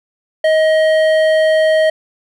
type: tone with hard clipping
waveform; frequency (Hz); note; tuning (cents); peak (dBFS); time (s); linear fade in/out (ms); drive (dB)
sine; 630; D#5; +21; -11; 0.44-1.9; 5; 10
effects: none